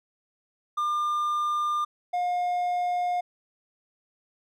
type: tone pair in turn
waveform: triangle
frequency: 1200 / 713.5 Hz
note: D6 / F5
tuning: +37 / +37 cents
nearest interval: major sixth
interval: 900 cents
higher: first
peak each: -22 dBFS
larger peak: neither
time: 0.77-1.85 / 2.13-3.21 s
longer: neither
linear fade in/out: 10 ms
effects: none